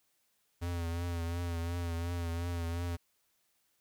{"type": "tone with vibrato", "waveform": "square", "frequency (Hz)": 85.4, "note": "F2", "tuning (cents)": -38, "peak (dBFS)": -34, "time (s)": [0.61, 2.97], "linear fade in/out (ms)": 20, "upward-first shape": "triangle", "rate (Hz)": 2.8, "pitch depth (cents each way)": 47, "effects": ["white hiss -75 dBFS RMS until 3.8 s"]}